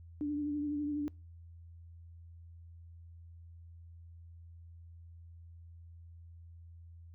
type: tone with vibrato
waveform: sine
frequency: 293.7 Hz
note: D4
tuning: in tune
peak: -32 dBFS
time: 0.21-1.08 s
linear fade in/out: 0 ms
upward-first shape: triangle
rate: 12 Hz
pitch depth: 37 cents each way
effects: noise-tail reverb RT60 0.3 s tail -25 dB re dry + added 84 Hz sine -50 dBFS peak until 7.14 s